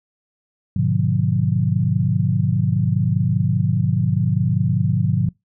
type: chord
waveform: sine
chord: G# diminished seventh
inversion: none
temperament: just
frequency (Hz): 103.83 / 124.59 / 149.51 / 179.41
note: G#2 / B2 / D3 / F3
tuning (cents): 0 / +16 / +31 / +47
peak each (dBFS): -21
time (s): 0.76-5.29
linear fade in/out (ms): 5
effects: noise-tail reverb RT60 0.2 s tail -25 dB re dry